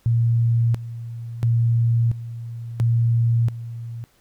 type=tone with tremolo; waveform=sine; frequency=116.54 Hz; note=A#2; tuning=in tune; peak=-15 dBFS; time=0.06-4.04 s; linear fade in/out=0 ms; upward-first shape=square; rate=0.73 Hz; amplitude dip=80%; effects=pink hiss -60 dBFS RMS until 4.2 s